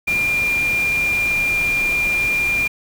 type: tone in noise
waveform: sine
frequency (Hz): 2397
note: D7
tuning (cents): +35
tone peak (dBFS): -16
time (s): 0.07-2.68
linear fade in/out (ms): 10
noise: pink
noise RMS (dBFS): -30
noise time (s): 0.07-2.68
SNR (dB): +11
effects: none